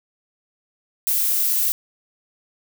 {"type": "noise", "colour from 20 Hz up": "violet", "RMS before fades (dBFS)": -20, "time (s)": [1.07, 1.72], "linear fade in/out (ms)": 0, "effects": []}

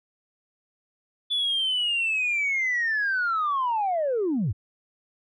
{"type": "linear sweep", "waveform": "sine", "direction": "down", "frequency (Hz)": [3471, 78.6], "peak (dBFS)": -21, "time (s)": [1.3, 4.53], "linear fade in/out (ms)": 20, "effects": ["tanh soft clip ceiling -19 dBFS"]}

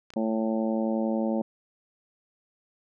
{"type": "clicks", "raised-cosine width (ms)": 0.2, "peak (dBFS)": -27, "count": 2, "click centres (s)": [0.104, 0.137]}
{"type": "harmonic tone", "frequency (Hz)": 111.1, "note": "A2", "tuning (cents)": 17, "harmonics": [2, 3, 4, 5, 6, 7, 8], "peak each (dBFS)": [-26, -32, -38, -31, -40, -39, -42], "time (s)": [0.16, 1.42], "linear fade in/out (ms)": 5}
{"effects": []}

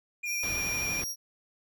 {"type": "tone with vibrato", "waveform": "triangle", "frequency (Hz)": 2397, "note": "D7", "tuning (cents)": 35, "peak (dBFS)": -30, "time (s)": [0.23, 1.02], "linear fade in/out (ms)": 10, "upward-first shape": "triangle", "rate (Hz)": 12, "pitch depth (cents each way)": 30}
{"type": "tone", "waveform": "sawtooth", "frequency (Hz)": 5640, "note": "F8", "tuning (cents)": 16, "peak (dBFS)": -30, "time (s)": [0.25, 1.16], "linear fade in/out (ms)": 50}
{"type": "low-pass noise", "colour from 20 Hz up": "pink", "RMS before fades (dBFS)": -39, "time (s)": [0.43, 1.04], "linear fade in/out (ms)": 2, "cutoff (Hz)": 4800, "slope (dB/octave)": 12}
{"effects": []}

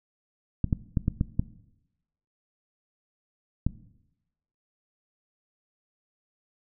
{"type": "clicks", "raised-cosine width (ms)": 5, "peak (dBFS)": -11, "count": 7, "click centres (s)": [0.643, 0.728, 0.972, 1.081, 1.211, 1.395, 3.666], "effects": ["noise-tail reverb RT60 0.9 s tail -17 dB re dry"]}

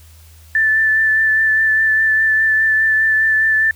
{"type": "tone with vibrato", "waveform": "sine", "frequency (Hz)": 1760, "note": "A6", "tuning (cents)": 0, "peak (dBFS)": -11, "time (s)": [0.55, 3.71], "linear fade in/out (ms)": 2, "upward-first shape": "triangle", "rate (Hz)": 4.9, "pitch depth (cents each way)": 19, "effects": ["added 80 Hz sine -41 dBFS peak until 3.75 s", "white hiss -49 dBFS RMS until 3.75 s"]}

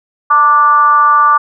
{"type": "tone with frequency modulation", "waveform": "sine", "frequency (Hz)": 1174.7, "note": "D6", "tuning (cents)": 0, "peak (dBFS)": -5, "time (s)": [0.3, 1.38], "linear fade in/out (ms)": 10, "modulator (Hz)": 282, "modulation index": 0.57, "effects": []}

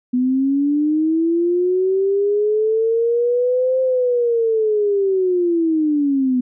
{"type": "linear two-way sweep", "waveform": "sine", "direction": "up then down", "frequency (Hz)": [246.9, 522, 246.9], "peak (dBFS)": -14, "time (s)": [0.13, 6.41], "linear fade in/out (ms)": 10, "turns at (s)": 3.81, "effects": []}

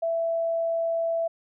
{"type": "tone", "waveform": "sine", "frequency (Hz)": 664, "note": "E5", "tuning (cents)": 12, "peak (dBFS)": -23, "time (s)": [0.02, 1.28], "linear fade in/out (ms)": 10, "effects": []}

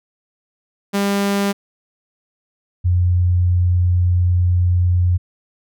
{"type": "tone pair in turn", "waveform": ["sawtooth", "sine"], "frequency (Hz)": [200, 89.09], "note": ["G3", "F2"], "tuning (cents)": [35, 35], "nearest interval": "octave + major second", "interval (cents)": 1400, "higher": "first", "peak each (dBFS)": -12, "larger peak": "neither", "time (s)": [[0.93, 1.53], [2.84, 5.18]], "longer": "second", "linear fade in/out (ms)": 20, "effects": []}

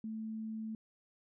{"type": "tone", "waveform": "sine", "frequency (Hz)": 220, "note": "A3", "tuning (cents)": 0, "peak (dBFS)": -38, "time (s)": [0.04, 0.75], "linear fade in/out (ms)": 2, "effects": []}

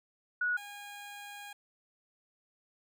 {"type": "tone pair in turn", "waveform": ["sine", "15% pulse"], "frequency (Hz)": [1462, 816.7], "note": ["F#6", "G#5"], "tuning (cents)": [-21, -29], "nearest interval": "minor seventh", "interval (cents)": 1008, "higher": "first", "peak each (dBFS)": [-28, -38], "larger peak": "first", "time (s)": [[0.41, 0.57], [0.57, 1.53]], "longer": "second", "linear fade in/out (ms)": 5, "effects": []}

